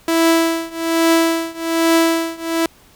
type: tone with tremolo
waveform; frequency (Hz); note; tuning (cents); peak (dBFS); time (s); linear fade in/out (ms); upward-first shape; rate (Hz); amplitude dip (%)
sawtooth; 329.6; E4; 0; -6; 0.08-2.66; 2; triangle; 1.2; 95
effects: pink hiss -49 dBFS RMS until 2.95 s